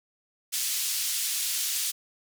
white band-pass noise, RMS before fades -29 dBFS, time 0.52-1.92 s, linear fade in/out 20 ms, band 3100 to 12000 Hz, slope 12 dB/octave, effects none

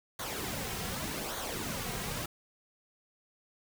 pink noise with flanger, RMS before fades -37 dBFS, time 0.19-2.26 s, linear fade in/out 5 ms, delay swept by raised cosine 0.38 to 3.48 ms, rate 0.85 Hz, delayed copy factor -0.6, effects none

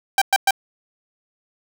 sawtooth tone bursts, 784 Hz, G5, in tune, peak -9 dBFS, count 3, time 0.18-0.508 s, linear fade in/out 2 ms, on 36 ms, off 110 ms, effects none

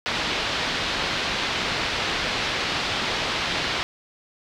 white low-pass noise, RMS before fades -26 dBFS, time 0.06-3.83 s, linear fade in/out 0 ms, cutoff 4200 Hz, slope 24 dB/octave, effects none

